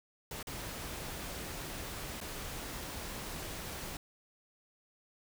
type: noise with dropouts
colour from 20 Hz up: pink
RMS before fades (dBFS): -42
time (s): 0.31-3.97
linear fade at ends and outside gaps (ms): 2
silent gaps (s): 0.428-0.47 / 2.204-2.212
effects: none